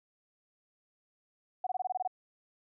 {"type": "tone bursts", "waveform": "sine", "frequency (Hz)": 743, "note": "F#5", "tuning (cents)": 7, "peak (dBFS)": -29, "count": 9, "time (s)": [1.64, 2.076], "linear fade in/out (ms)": 5, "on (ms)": 28, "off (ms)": 23, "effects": []}